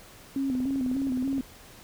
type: tone with vibrato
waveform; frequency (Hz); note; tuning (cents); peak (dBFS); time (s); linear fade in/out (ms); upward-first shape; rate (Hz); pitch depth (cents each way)
sine; 263; C4; +9; -25; 0.36-1.41; 2; square; 3.4; 61
type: click train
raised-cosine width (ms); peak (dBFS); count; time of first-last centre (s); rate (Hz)
2; -27; 18; 0.5-1.381; 19.3
effects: pink hiss -50 dBFS RMS until 1.83 s